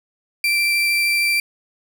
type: tone with vibrato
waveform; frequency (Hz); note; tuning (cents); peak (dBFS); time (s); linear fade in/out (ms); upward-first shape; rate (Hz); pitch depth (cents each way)
35% pulse; 2349; D7; 0; -14; 0.44-1.4; 2; sine; 13; 8
effects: none